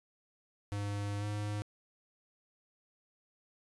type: tone with pitch glide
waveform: square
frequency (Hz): 101.9 to 104.16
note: G#2 to G#2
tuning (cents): -32 to +6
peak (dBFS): -35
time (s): 0.72-1.62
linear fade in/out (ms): 0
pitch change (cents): +38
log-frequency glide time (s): 1.19-1.25
effects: resampled to 24000 Hz